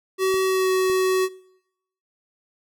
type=tone with pitch glide; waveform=square; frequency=379.1 to 374.5 Hz; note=F#4 to F#4; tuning=+42 to +21 cents; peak=-19 dBFS; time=0.18-1.29 s; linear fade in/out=50 ms; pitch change=-21 cents; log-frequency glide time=0.43-0.72 s
type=clicks; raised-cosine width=2 ms; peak=-25 dBFS; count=2; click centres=0.342 / 0.899 s
effects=noise-tail reverb RT60 0.8 s tail -21 dB re dry